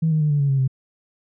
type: tone with pitch steps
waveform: sine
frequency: 161.1 / 155.79 / 150.66 / 145.7 / 140.9 / 136.25 / 131.76 Hz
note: E3 / D#3 / D3 / D3 / C#3 / C#3 / C3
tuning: -39 / +3 / +45 / -13 / +29 / -29 / +12 cents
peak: -15 dBFS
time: 0.02-0.678 s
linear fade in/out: 10 ms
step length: 94 ms
effects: tanh soft clip ceiling -11 dBFS